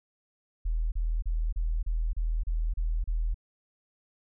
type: tone bursts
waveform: sine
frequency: 40.24 Hz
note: E1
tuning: 41 cents flat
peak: -25 dBFS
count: 9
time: 0.65-3.344 s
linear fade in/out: 10 ms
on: 270 ms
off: 33 ms
effects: none